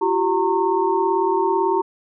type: tone cluster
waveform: sine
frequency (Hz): 346.3 / 384.3 / 916 / 1085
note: F4 / G4 / A#5 / C#6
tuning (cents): -15 / -34 / -31 / -37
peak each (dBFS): -23 / -20 / -20 / -29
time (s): 0.01-1.82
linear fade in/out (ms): 10
effects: none